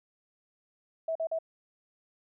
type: tone bursts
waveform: sine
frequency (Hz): 650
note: E5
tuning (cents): -24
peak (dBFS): -28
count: 3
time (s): 1.08-1.388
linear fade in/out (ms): 5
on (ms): 74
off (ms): 43
effects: none